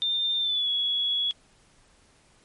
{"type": "tone with pitch glide", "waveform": "sine", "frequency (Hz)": [3605, 3364], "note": ["A7", "G#7"], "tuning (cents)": [41, 22], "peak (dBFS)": -23, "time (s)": [0.02, 1.31], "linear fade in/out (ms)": 0, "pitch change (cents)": -119, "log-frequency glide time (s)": [0.39, 0.69], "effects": ["pink hiss -60 dBFS RMS until 2.44 s", "MP3 48 kbps"]}